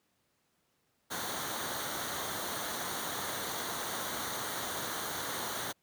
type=noise with comb filter; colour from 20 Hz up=pink; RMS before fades=-37 dBFS; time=1.1-5.73 s; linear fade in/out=20 ms; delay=0.39 ms; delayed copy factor=-0.65; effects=pink hiss -75 dBFS RMS until 5.82 s + high-pass 100 Hz 12 dB/octave